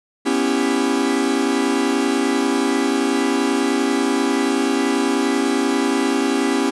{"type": "chord", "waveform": "45% pulse", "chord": "C# half-diminished seventh", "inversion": "third", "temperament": "equal with one note detuned", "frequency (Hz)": [246.9, 277.2, 329.6, 395.9], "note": ["B3", "C#4", "E4", "G4"], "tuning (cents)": [0, 0, 0, 17], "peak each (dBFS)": [-23, -20, -24, -23], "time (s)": [0.25, 6.71], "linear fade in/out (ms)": 20, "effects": ["resampled to 24000 Hz"]}